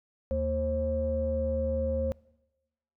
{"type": "tone cluster", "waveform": "sine", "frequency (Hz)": [76.6, 230.5, 533], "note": ["D#2", "A#3", "C5"], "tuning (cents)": [-27, -19, 32], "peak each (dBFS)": [-30, -35, -28], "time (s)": [0.31, 2.12], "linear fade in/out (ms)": 0, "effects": ["noise-tail reverb RT60 1.0 s tail -24 dB re dry", "tanh soft clip ceiling -17 dBFS"]}